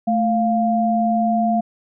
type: tone pair together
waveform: sine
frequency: 220 / 698.5 Hz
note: A3 / F5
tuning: 0 / 0 cents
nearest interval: octave + minor sixth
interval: 2000 cents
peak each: -18 dBFS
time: 0.07-1.61 s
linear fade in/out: 10 ms
effects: none

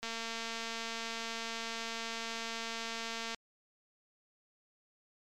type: click train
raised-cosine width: 0.2 ms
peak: -22 dBFS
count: 757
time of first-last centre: 0.03-3.346 s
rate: 228 Hz
effects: MP3 96 kbps

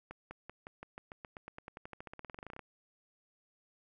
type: accelerating click train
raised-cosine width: 0.5 ms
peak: -30 dBFS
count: 29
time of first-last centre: 0.11-2.593 s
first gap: 200 ms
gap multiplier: 0.93
effects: none

